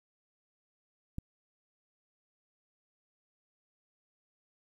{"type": "click", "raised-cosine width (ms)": 5, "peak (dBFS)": -24, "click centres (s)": 1.184, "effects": ["10-bit"]}